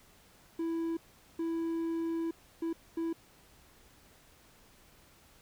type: tone bursts at uneven times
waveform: triangle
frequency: 330.3 Hz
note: E4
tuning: 4 cents sharp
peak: -29 dBFS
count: 4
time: 0.59-0.97 / 1.39-2.31 / 2.62-2.73 / 2.97-3.13 s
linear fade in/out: 5 ms
effects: pink hiss -61 dBFS RMS until 5.41 s